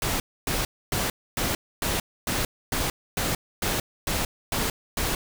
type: noise bursts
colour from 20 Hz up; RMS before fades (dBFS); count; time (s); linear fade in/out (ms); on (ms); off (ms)
pink; -26; 12; 0.02-5.15; 2; 180; 270
effects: none